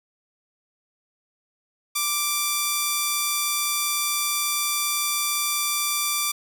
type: tone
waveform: 5% pulse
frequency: 1174.7 Hz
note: D6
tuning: in tune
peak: -10 dBFS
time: 1.95-6.32 s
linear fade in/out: 10 ms
effects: none